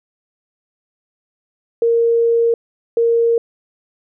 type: tone bursts at uneven times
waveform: sine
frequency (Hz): 464.4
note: A#4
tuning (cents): -7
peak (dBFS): -11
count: 2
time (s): 1.82-2.54 / 2.97-3.38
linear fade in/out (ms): 2
effects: none